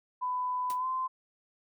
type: tone with pitch glide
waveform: sine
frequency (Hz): 1000 to 1034.7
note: B5 to C6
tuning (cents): +21 to -20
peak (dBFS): -29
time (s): 0.21-1.08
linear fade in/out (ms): 20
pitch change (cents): +59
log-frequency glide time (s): 0.78-0.86
type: noise with exponential decay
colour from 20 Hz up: white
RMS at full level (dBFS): -39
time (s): 0.7-0.79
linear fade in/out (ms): 0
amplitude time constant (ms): 19
effects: none